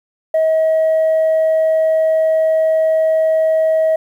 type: tone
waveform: sine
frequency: 638 Hz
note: D#5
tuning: 43 cents sharp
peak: -9 dBFS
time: 0.34-3.96 s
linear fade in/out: 5 ms
effects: tanh soft clip ceiling -9 dBFS + 8-bit